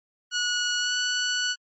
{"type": "tone with pitch glide", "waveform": "15% pulse", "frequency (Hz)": [1459, 1477.7], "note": ["F#6", "F#6"], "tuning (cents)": [-25, -3], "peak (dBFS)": -17, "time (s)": [0.31, 1.56], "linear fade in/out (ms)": 50, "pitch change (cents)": 22, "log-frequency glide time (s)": [0.78, 0.94], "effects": ["low-pass 10000 Hz 12 dB/octave", "MP3 32 kbps"]}